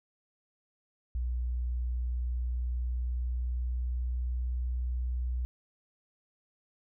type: tone with pitch glide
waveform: sine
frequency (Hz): 60.9 to 61.64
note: B1 to B1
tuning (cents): -24 to -3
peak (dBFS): -29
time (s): 1.15-5.45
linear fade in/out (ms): 0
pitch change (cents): +21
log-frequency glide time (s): 2.03-4.71
effects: none